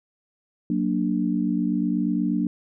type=chord; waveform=sine; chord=Gb augmented; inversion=none; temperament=equal; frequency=185 / 233.1 / 293.7 Hz; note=Gb3 / Bb3 / D4; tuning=0 / 0 / 0 cents; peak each=-25 dBFS; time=0.7-2.47 s; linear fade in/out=2 ms; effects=none